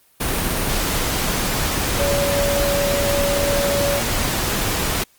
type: tone in noise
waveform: sine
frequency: 567 Hz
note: C#5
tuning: 39 cents sharp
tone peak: -19 dBFS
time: 1.99-4 s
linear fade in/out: 10 ms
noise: pink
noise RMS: -21 dBFS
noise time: 0.2-5.04 s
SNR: -1 dB
effects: white hiss -56 dBFS RMS until 5.18 s + Opus 32 kbps